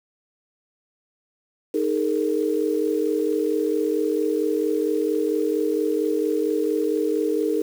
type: chord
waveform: sine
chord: D# suspended fourth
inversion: none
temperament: equal with one note detuned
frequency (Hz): 311.1 / 415.3 / 459.7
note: D#4 / G#4 / A#4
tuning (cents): 0 / 0 / -24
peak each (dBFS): -24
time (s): 1.74-7.62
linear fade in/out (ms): 5
effects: 7-bit